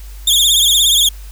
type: tone with vibrato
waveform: sawtooth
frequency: 3458 Hz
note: A7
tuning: 31 cents flat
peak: -6 dBFS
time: 0.27-1.09 s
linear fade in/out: 5 ms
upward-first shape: triangle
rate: 17 Hz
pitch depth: 140 cents each way
effects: added 50 Hz sine -29 dBFS peak until 1.31 s + white hiss -43 dBFS RMS until 1.31 s